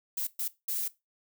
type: noise bursts at uneven times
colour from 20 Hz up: violet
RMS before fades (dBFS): -32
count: 3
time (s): 0.17-0.27 / 0.39-0.48 / 0.68-0.88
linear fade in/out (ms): 5
effects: noise-tail reverb RT60 0.2 s tail -17 dB re dry